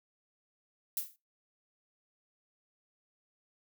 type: noise with exponential decay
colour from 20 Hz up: violet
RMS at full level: -30 dBFS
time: 0.97-1.16 s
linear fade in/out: 2 ms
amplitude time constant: 41 ms
effects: noise-tail reverb RT60 0.2 s tail -17 dB re dry